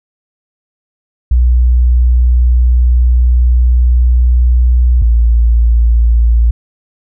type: tone pair in turn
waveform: sine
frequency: 61 / 57.58 Hz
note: B1 / A#1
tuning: -21 / -21 cents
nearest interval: minor second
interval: 100 cents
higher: first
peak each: -5 dBFS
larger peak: neither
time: 1.31-5.02 / 5.02-6.51 s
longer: first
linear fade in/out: 5 ms
effects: none